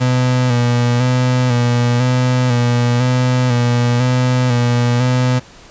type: tone with vibrato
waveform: 35% pulse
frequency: 123.47 Hz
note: B2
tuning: in tune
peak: -10 dBFS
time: 0-5.4 s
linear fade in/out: 20 ms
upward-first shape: square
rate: 1 Hz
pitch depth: 38 cents each way
effects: pink hiss -41 dBFS RMS until 5.7 s + resampled to 16000 Hz